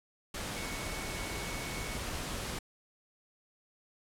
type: tone in noise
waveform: sine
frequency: 2217 Hz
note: C#7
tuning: in tune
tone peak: -45 dBFS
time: 0.56-1.97 s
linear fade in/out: 5 ms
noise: pink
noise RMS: -38 dBFS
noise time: 0.34-2.59 s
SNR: -10 dB
effects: low-pass 11000 Hz 12 dB/octave